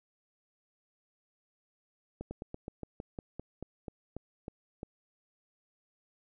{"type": "slowing click train", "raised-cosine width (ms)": 2, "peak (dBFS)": -26, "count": 14, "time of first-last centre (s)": [2.21, 4.831], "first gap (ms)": 100, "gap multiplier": 1.11, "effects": []}